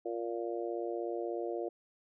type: harmonic tone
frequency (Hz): 116.54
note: A#2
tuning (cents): 0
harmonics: 3 / 4 / 5 / 6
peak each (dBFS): -37 / -39 / -41 / -43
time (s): 0.05-1.69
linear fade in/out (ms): 10
effects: none